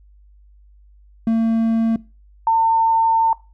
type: tone pair in turn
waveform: triangle / sine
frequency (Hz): 226.2 / 903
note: A3 / A5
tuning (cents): +48 / +45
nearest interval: 2 octaves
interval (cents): 2397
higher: second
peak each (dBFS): -12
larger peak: neither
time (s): 1.27-1.96 / 2.47-3.33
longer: second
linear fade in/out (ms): 2
effects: noise-tail reverb RT60 0.3 s tail -21 dB re dry + added 50 Hz sine -46 dBFS peak until 3.53 s